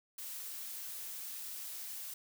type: noise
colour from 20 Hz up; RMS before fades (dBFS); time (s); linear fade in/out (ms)
blue; -44; 0.18-2.14; 5
effects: none